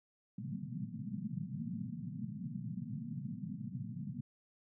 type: band-pass noise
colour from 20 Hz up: white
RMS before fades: -42 dBFS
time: 0.38-4.21 s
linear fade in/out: 5 ms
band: 110 to 240 Hz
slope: 96 dB/octave
effects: none